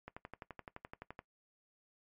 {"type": "click train", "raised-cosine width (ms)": 0.5, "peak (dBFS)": -30, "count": 14, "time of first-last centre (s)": [0.08, 1.191], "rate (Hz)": 11.7, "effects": ["noise-tail reverb RT60 0.1 s tail -18 dB re dry", "MP3 64 kbps"]}